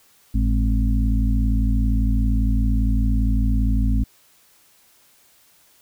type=harmonic tone with a mistuned harmonic; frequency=52.5 Hz; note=G#1; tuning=19 cents sharp; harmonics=1 / 2 / 4 / 5; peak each=-17 / -25 / -26 / -27 dBFS; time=0.34-4.04 s; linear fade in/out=10 ms; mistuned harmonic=2; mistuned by=+83 cents; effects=white hiss -56 dBFS RMS until 5.81 s